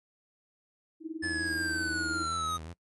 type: tone with tremolo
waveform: sine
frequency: 320 Hz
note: D#4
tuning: 49 cents sharp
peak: -31 dBFS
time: 1-2.27 s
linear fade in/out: 50 ms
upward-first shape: triangle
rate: 20 Hz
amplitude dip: 100%
type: tone with vibrato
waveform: sawtooth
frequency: 82.41 Hz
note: E2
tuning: in tune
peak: -37 dBFS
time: 1.22-2.74 s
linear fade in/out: 20 ms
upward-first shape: sine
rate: 5.5 Hz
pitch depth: 93 cents each way
type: linear sweep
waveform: square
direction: down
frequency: 1744 to 1242 Hz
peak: -31 dBFS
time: 1.22-2.58 s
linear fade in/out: 20 ms
effects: noise-tail reverb RT60 0.1 s tail -22 dB re dry + resampled to 24000 Hz